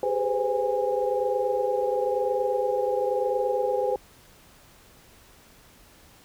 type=tone cluster; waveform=sine; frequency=393.3 / 421.8 / 506 / 527 / 819 Hz; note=G4 / G#4 / B4 / C5 / G#5; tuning=+6 / +27 / +42 / +12 / -24 cents; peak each=-31 / -31 / -25 / -33 / -30 dBFS; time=0.03-3.96 s; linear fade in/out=2 ms; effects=pink hiss -54 dBFS RMS until 6.24 s